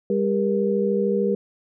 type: tone cluster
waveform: sine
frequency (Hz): 200 / 400.9 / 474.3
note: G3 / G4 / A#4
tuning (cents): +35 / +39 / +30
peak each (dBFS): -23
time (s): 0.1-1.35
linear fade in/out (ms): 2
effects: none